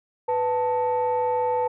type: tone pair together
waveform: sine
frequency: 495.5 / 882.9 Hz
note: B4 / A5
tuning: +6 / +6 cents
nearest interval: minor seventh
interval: 1000 cents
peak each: -22 dBFS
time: 0.28-1.68 s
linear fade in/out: 10 ms
effects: tanh soft clip ceiling -16 dBFS